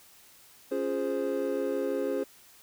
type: chord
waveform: triangle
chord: Db major seventh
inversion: none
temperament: equal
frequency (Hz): 277.2 / 349.2 / 415.3 / 523.3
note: Db4 / F4 / Ab4 / C5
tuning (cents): 0 / 0 / 0 / 0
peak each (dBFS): -32 / -34 / -30 / -30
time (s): 0.71-2.24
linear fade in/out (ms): 10
effects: white hiss -56 dBFS RMS until 2.62 s